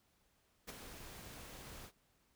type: noise with ADSR envelope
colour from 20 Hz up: pink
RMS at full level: -44 dBFS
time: 0.67-1.92 s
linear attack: 20 ms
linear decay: 22 ms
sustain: -8 dB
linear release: 73 ms
effects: pink hiss -75 dBFS RMS until 2.35 s